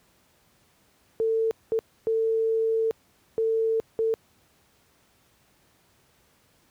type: tone bursts at uneven times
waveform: sine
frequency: 447.8 Hz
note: A4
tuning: 30 cents sharp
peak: -21 dBFS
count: 5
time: 1.2-1.51 / 1.72-1.79 / 2.07-2.91 / 3.38-3.8 / 3.99-4.14 s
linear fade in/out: 0 ms
effects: pink hiss -63 dBFS RMS until 6.7 s + high-pass 60 Hz 12 dB/octave